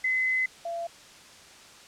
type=tone pair in turn; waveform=sine; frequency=2036 / 679.4 Hz; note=C7 / F5; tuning=-48 / -48 cents; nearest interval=octave + perfect fifth; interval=1900 cents; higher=first; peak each=-23 / -30 dBFS; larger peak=first; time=0.04-0.46 / 0.65-0.87 s; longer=first; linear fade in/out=5 ms; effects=white hiss -50 dBFS RMS until 1.87 s + low-pass 7000 Hz 12 dB/octave